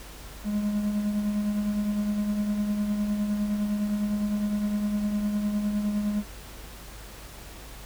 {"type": "tone with tremolo", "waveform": "triangle", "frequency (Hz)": 207.7, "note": "G#3", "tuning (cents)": 0, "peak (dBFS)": -20, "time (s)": [0.44, 6.24], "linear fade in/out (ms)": 50, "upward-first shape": "triangle", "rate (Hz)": 9.8, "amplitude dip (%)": 50, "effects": ["added 50 Hz sine -44 dBFS peak until 7.85 s", "pink hiss -45 dBFS RMS until 7.85 s"]}